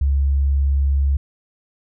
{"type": "tone", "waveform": "sine", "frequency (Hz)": 69.3, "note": "C#2", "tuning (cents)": 0, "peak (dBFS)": -14, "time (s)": [0.01, 1.17], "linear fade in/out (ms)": 5, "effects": []}